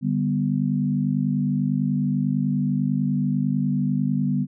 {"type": "chord", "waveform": "sine", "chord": "G major", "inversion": "second", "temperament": "equal", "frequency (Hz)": [146.83, 196, 246.9], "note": ["D3", "G3", "B3"], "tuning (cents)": [0, 0, 0], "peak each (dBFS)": -24, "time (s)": [0.01, 4.47], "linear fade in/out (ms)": 50, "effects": []}